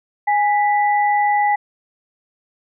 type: tone pair together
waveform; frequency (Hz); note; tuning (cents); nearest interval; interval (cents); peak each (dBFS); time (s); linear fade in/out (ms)
sine; 826.8 / 1975.5; G#5 / B6; -8 / 0; octave + minor third; 1508; -14 / -22; 0.27-1.56; 10
effects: none